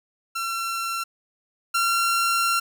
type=tone pair in turn; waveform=sawtooth; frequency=1356 / 1369.4 Hz; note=E6 / F6; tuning=+49 / -34 cents; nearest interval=unison; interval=17 cents; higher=second; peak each=-22 / -16 dBFS; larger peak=second; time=0.35-1.04 / 1.74-2.6 s; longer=second; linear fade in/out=10 ms; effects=none